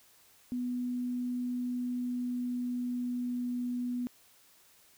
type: tone with pitch glide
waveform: sine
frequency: 246.9 to 245.5 Hz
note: B3 to B3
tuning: 0 to -10 cents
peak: -31 dBFS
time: 0.52-4.07 s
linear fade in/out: 0 ms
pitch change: -10 cents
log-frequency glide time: 1.74-3.31 s
effects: white hiss -62 dBFS RMS until 4.97 s

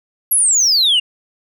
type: exponential sweep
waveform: sine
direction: down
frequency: 11660 to 2771 Hz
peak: -8 dBFS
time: 0.31-1 s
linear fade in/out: 10 ms
effects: tanh soft clip ceiling -9 dBFS

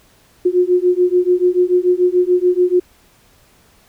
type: beating tone pair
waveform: sine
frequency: 356.5 / 363.4 Hz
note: F4 / F#4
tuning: +36 / -31 cents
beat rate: 6.9 Hz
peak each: -14 dBFS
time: 0.45-2.8 s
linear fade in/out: 10 ms
effects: pink hiss -52 dBFS RMS until 3.88 s

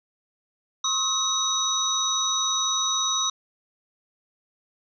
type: tone cluster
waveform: sine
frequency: 1079 / 1274 / 3802 / 5960 Hz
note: C#6 / D#6 / A#7 / F#8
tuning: -47 / +41 / +33 / +12 cents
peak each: -31 / -31 / -25 / -26 dBFS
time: 0.84-3.3 s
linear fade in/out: 5 ms
effects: none

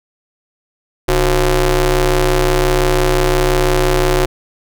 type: ring-modulated tone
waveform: sawtooth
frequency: 167.1 Hz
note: E3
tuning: 24 cents sharp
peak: -4 dBFS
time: 1.08-4.26 s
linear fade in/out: 10 ms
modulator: 200 Hz
effects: none

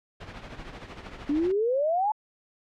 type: noise with tremolo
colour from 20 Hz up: pink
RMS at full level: -38 dBFS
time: 0.2-1.52 s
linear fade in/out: 10 ms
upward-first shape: triangle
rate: 13 Hz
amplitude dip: 65%
type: exponential sweep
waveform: sine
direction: up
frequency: 280 to 880 Hz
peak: -22 dBFS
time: 1.29-2.12 s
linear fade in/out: 5 ms
effects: low-pass 3000 Hz 12 dB/octave

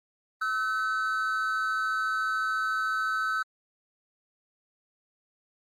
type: tone pair together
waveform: triangle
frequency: 1300 / 1513.9 Hz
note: E6 / F#6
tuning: -24 / +39 cents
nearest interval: minor third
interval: 263 cents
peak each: -27 dBFS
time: 0.41-3.43 s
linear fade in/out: 10 ms
effects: Opus 32 kbps

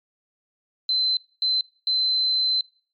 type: tone bursts at uneven times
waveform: sine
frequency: 4067 Hz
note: C8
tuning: 50 cents flat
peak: -19 dBFS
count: 3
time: 0.89-1.17 / 1.42-1.61 / 1.87-2.61 s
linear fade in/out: 2 ms
effects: noise-tail reverb RT60 0.5 s tail -26 dB re dry + MP3 64 kbps

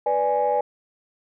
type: chord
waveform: sine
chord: G# diminished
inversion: first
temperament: equal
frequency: 493.9 / 587.3 / 830.6 Hz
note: B4 / D5 / G#5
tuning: 0 / 0 / 0 cents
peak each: -23 / -23 / -21 dBFS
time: 0.06-0.61 s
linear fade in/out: 5 ms
effects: tanh soft clip ceiling -12 dBFS

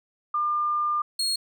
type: tone pair in turn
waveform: sine / 35% pulse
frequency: 1200 / 4289 Hz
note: D6 / C8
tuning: +37 / +42 cents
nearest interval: octave + minor seventh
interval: 2205 cents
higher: second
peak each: -22 dBFS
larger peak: neither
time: 0.34-1.02 / 1.19-1.36 s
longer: first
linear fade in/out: 5 ms
effects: none

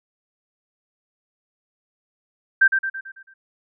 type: tone with echo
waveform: sine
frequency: 1569 Hz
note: G6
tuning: 1 cent sharp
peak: -10 dBFS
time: 2.61-2.68 s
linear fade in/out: 10 ms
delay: 110 ms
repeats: 6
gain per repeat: -6 dB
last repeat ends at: 3.34 s
effects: none

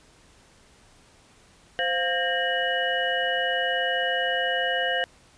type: tone cluster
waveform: sine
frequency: 520 / 701 / 1605 / 1846 / 2929 Hz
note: C5 / F5 / G6 / A#6 / F#7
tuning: -11 / +6 / +40 / -17 / -18 cents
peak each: -29 dBFS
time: 1.79-5.04 s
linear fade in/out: 0 ms
effects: pink hiss -56 dBFS RMS until 5.37 s + resampled to 22050 Hz

